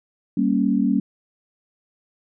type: chord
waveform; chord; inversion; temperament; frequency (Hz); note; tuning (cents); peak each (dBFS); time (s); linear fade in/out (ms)
sine; G diminished; none; equal; 196 / 233.1 / 277.2; G3 / Bb3 / Db4; 0 / 0 / 0; -21; 0.37-1; 5
effects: none